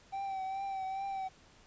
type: tone with vibrato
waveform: triangle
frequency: 774 Hz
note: G5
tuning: 22 cents flat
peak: -33 dBFS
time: 0.12-1.29 s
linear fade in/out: 20 ms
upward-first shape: triangle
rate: 2.4 Hz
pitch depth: 40 cents each way
effects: pink hiss -61 dBFS RMS until 1.66 s + resampled to 16000 Hz